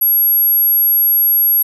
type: tone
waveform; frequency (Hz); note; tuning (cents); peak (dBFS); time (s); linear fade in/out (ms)
sine; 11500; F9; +50; -9; 0.01-1.63; 10
effects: none